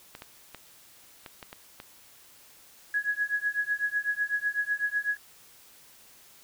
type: clicks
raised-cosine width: 0.3 ms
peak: -25 dBFS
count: 7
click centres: 0.151 / 0.221 / 0.547 / 1.262 / 1.428 / 1.529 / 1.801 s
type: tone with tremolo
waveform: sine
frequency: 1672 Hz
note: G#6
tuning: 11 cents sharp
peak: -22 dBFS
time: 2.94-5.17 s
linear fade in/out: 2 ms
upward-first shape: triangle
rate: 8 Hz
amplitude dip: 100%
effects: white hiss -55 dBFS RMS until 6.43 s